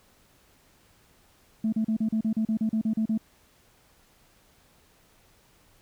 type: tone bursts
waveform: sine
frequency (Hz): 220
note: A3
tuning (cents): 0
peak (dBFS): -21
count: 13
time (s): 1.64-3.177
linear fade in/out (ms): 5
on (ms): 85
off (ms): 36
effects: tanh soft clip ceiling -19 dBFS + pink hiss -61 dBFS RMS until 5.81 s